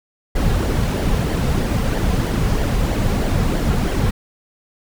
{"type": "noise with flanger", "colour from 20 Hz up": "brown", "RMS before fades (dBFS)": -18, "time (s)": [0.35, 4.11], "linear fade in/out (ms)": 10, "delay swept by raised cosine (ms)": [0.76, 3.36], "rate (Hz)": 3.1, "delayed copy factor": -0.5, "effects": []}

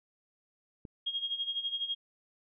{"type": "click", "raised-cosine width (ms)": 3, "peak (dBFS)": -31, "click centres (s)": 0.852}
{"type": "tone with tremolo", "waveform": "sine", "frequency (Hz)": 3259, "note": "G#7", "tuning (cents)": -33, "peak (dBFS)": -29, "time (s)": [1.06, 1.95], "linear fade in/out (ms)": 10, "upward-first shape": "sine", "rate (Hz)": 12, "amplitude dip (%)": 75}
{"effects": []}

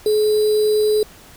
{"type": "tone with sample-and-hold", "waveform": "sine", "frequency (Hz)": 425.7, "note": "G#4", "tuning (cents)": 43, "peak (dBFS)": -13, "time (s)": [0.06, 1.03], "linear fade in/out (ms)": 2, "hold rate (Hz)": 4410, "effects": ["pink hiss -44 dBFS RMS until 1.36 s"]}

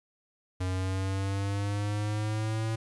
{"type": "exponential sweep", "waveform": "square", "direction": "up", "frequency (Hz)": [91.8, 112.2], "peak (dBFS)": -29, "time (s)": [0.6, 2.76], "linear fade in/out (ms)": 10, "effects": ["resampled to 24000 Hz", "11-bit"]}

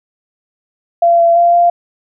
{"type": "tone with pitch steps", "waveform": "sine", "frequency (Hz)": [684, 678, 690, 694], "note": ["F5", "E5", "F5", "F5"], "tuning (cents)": [-36, 49, -21, -11], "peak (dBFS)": -6, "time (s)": [1.02, 1.7], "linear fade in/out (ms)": 5, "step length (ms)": 170, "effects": []}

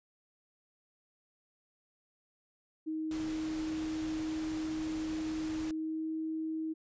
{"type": "tone with pitch glide", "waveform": "sine", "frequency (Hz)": [314.7, 317.8], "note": ["D#4", "D#4"], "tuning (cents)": [20, 37], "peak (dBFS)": -33, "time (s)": [2.86, 6.74], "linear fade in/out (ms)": 20, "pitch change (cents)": 17, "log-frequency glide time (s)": [5.57, 6.1]}
{"type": "noise", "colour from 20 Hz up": "pink", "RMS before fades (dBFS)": -46, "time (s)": [3.11, 5.71], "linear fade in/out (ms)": 2}
{"effects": ["resampled to 16000 Hz"]}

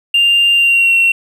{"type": "tone with pitch glide", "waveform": "triangle", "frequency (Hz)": [2794, 2727], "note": ["F7", "F7"], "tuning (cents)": [0, -42], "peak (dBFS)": -5, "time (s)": [0.14, 1.12], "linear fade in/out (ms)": 5, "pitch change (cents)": -42, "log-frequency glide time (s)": [0.53, 0.95], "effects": ["tanh soft clip ceiling -4 dBFS"]}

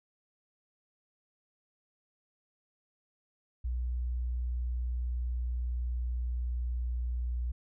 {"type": "tone with pitch glide", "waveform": "sine", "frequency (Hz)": [61, 60.51], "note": ["B1", "B1"], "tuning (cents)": [-21, -35], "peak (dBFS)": -30, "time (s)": [3.64, 7.52], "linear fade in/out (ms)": 10, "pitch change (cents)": -14, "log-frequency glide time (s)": [3.9, 7.24], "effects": []}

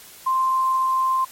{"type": "tone", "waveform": "sine", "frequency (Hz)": 1046.5, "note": "C6", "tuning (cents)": 0, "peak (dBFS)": -17, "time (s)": [0.26, 1.25], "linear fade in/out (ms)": 10, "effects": ["white hiss -44 dBFS RMS until 1.31 s", "MP3 64 kbps"]}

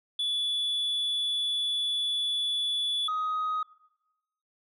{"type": "tone pair in turn", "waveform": "sine", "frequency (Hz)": [3440, 1254.8], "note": ["A7", "D#6"], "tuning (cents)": [-40, 14], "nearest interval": "octave + perfect fourth", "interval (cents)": 1746, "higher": "first", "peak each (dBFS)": [-24, -25], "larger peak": "first", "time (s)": [[0.19, 3.08], [3.08, 3.63]], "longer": "first", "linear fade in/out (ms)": 5, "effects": ["noise-tail reverb RT60 1.0 s tail -21 dB re dry", "tanh soft clip ceiling -25 dBFS"]}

